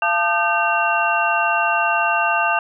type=tone cluster; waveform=sine; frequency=687 / 881 / 1212 / 1546 / 2739 Hz; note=F5 / A5 / D#6 / G6 / F7; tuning=-29 / +2 / -46 / -24 / -34 cents; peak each=-22 dBFS; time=0.02-2.59 s; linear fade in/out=2 ms; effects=none